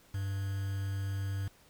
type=tone with quantisation; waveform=triangle; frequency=98 Hz; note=G2; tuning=in tune; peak=-30 dBFS; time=0.14-1.48 s; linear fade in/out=5 ms; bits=8; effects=pink hiss -62 dBFS RMS until 1.69 s